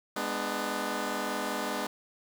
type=chord; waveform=10% pulse; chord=G# diminished; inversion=none; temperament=just; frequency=207.7 / 249.2 / 299 Hz; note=G#3 / B3 / D4; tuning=0 / +16 / +31 cents; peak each=-27 dBFS; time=0.16-1.87 s; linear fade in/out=5 ms; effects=9-bit